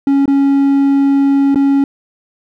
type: tone with dropouts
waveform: triangle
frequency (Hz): 277.2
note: C#4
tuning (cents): 0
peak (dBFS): -6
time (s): 0.07-1.84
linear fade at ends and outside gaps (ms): 2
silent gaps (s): 0.257-0.278 / 1.546-1.557
effects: none